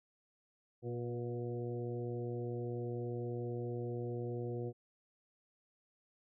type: harmonic tone with a mistuned harmonic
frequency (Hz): 119.8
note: A#2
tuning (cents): +48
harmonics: 1 / 2 / 3 / 4 / 5 / 6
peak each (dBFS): -40 / -47 / -42 / -44 / -57 / -54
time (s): 0.82-4.73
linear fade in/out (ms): 50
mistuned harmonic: 4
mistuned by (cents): +17
effects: none